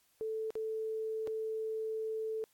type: tone with dropouts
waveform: sine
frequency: 440 Hz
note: A4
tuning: in tune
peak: -34 dBFS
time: 0.21-2.44 s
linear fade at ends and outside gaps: 0 ms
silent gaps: 0.505-0.554 / 1.273-1.277 s
effects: white hiss -71 dBFS RMS until 2.53 s + AAC 64 kbps